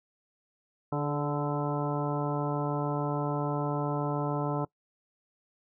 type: harmonic tone with a mistuned harmonic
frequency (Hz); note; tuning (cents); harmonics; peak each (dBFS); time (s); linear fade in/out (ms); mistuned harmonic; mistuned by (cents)
146.2; D3; -7; 1 / 2 / 3 / 4 / 5 / 6 / 7 / 9; -31 / -34 / -36 / -37 / -38 / -39 / -39 / -41; 0.92-4.65; 5; 3; -27
effects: noise-tail reverb RT60 0.1 s tail -23 dB re dry